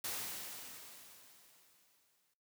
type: noise with exponential decay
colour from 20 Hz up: white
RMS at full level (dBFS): -39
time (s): 0.04-2.34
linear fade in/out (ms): 5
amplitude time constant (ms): 500
effects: noise-tail reverb RT60 0.3 s tail -18 dB re dry + high-pass 100 Hz 12 dB/octave